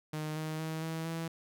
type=tone with pitch steps; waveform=sawtooth; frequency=154.1 / 156.61 / 159.17 / 161.76 / 164.4 Hz; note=D#3 / D#3 / D#3 / E3 / E3; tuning=-16 / +12 / +40 / -32 / -4 cents; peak=-31 dBFS; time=0.13-1.28 s; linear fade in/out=5 ms; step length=230 ms; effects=none